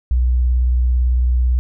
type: tone with vibrato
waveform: sine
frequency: 61.74 Hz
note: B1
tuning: in tune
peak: -12 dBFS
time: 0.11-1.59 s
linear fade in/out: 0 ms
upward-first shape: square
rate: 18 Hz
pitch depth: 29 cents each way
effects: none